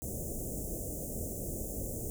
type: band-stop noise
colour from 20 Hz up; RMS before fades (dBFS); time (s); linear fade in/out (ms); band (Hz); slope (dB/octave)
pink; -38; 0.02-2.1; 0; 630 to 6700; 48
effects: none